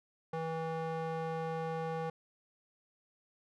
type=tone with band-pass filter; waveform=square; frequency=162.3 Hz; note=E3; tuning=27 cents flat; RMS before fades=-37 dBFS; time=0.33-2.1 s; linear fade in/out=5 ms; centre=680 Hz; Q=1.2; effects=none